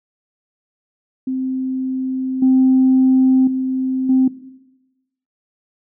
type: tone with level steps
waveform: sine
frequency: 260.6 Hz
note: C4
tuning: 7 cents flat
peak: -18 / -8 / -16 / -9 dBFS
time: 1.27-4.28 s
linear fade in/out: 5 ms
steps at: 2.42 / 3.47 / 4.09 s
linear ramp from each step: 5 ms
effects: noise-tail reverb RT60 1.0 s tail -17 dB re dry + tanh soft clip ceiling -5 dBFS